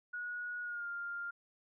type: tone with pitch glide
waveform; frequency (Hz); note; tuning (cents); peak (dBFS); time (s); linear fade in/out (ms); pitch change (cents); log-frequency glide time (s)
sine; 1455 to 1399.8; F#6 to F6; -29 to +4; -38; 0.13-1.31; 10; -67; 0.62-0.88
effects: none